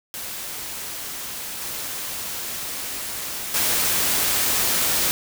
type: noise with level steps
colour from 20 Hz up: white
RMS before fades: -32 / -30 / -21 dBFS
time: 0.14-5.11 s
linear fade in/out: 0 ms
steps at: 1.61 / 3.54 s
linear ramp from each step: 5 ms
effects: none